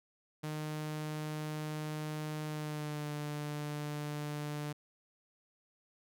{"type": "tone with pitch glide", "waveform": "sawtooth", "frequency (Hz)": [153.1, 148.4], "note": ["D#3", "D3"], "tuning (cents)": [-28, 18], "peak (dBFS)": -33, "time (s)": [0.43, 4.73], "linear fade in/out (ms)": 10, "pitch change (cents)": -54, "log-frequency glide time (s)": [2.45, 3.12], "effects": []}